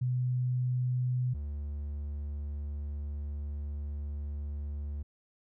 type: tone pair in turn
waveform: sine / triangle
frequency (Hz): 125.5 / 72.65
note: B2 / D2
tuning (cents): +28 / -18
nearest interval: major sixth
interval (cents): 946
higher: first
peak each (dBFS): -27 / -32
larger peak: first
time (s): 0.01-1.34 / 1.34-5.03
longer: second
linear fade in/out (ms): 10
effects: none